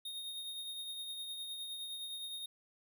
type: tone with tremolo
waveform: square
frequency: 3707 Hz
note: A#7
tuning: 10 cents flat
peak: -40 dBFS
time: 0.05-2.46 s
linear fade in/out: 5 ms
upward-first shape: triangle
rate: 9.7 Hz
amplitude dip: 40%
effects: none